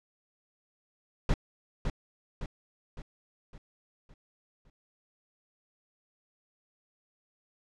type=noise with echo; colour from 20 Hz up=brown; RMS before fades=-24 dBFS; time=1.29-1.34 s; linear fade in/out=2 ms; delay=560 ms; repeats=6; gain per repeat=-6 dB; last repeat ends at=4.7 s; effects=low-pass 6000 Hz 12 dB/octave